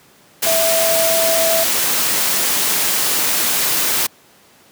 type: tone in noise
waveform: sine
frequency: 658 Hz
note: E5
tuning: 3 cents flat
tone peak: -16 dBFS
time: 0.46-1.64 s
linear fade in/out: 10 ms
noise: white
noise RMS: -17 dBFS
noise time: 0.42-4.07 s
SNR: -2 dB
effects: pink hiss -49 dBFS RMS until 4.71 s + high-pass 150 Hz 12 dB/octave